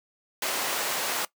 pink high-pass noise, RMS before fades -29 dBFS, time 0.42-1.25 s, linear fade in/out 2 ms, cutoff 520 Hz, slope 12 dB/octave, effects noise-tail reverb RT60 0.1 s tail -19 dB re dry

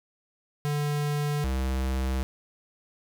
square tone pair in turn, 146.83 / 65.41 Hz, D3 / C2, 0 / 0 cents, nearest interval octave + major second, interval 1400 cents, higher first, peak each -26 dBFS, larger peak neither, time 0.65-1.44 / 1.44-2.23 s, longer neither, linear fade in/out 0 ms, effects none

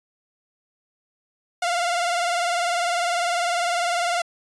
sawtooth tone with vibrato, 698.5 Hz, F5, in tune, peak -17 dBFS, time 1.62-4.22 s, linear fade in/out 5 ms, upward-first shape triangle, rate 20 Hz, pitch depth 77 cents each way, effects resampled to 22050 Hz

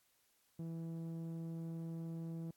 sawtooth tone with low-pass filter, 164.81 Hz, E3, in tune, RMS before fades -44 dBFS, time 0.59-2.51 s, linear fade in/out 5 ms, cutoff 350 Hz, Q 0.57, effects white hiss -75 dBFS RMS until 2.56 s + AAC 64 kbps

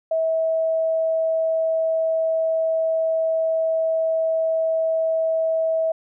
sine tone, 647 Hz, E5, 32 cents flat, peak -18 dBFS, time 0.11-5.92 s, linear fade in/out 5 ms, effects none

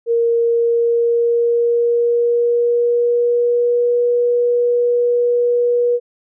sine tone with pitch glide, 466.2 to 482.4 Hz, A#4 to B4, 0 to -41 cents, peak -12 dBFS, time 0.06-6 s, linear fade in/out 50 ms, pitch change +59 cents, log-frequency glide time 0.36-4.01 s, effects none

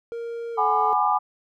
triangle tone with pitch glide, 466.2 to 435 Hz, A#4 to A4, 0 to -20 cents, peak -27 dBFS, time 0.12-0.93 s, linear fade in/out 0 ms, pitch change -120 cents, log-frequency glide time 0.54-0.6 s
sine chord, G# half-diminished seventh, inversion third, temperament just, 747.5 / 830.6 / 996.7 / 1196.1 Hz, F#5 / G#5 / B5 / D6, +17 / 0 / +16 / +31 cents, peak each -26 / -22 / -25 / -23 dBFS, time 0.57-1.19 s, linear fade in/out 20 ms
effects none

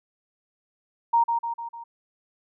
sine tone with echo, 932.3 Hz, A#5, in tune, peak -16 dBFS, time 1.13-1.24 s, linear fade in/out 10 ms, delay 150 ms, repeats 4, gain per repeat -5 dB, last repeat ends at 1.84 s, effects none

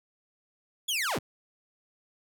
sawtooth linear sweep, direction down, 3489 to 32.54 Hz, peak -24 dBFS, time 0.88-1.19 s, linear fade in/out 10 ms, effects none

